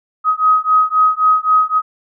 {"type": "beating tone pair", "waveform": "sine", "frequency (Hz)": [1260, 1263.8], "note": ["D#6", "D#6"], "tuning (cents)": [21, 27], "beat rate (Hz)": 3.8, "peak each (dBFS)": -13, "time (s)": [0.24, 1.82], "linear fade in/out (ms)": 50, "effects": []}